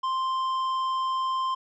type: tone with tanh clipping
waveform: sine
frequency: 1046.5 Hz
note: C6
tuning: in tune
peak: -26 dBFS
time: 0.03-1.55 s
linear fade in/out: 10 ms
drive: 8 dB
effects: none